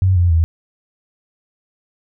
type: tone with pitch steps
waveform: sine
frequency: 94 / 87.71 / 81.83 Hz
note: F#2 / F2 / E2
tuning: +28 / +8 / -12 cents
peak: -10 dBFS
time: 0.02-0.44 s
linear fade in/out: 0 ms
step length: 140 ms
effects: none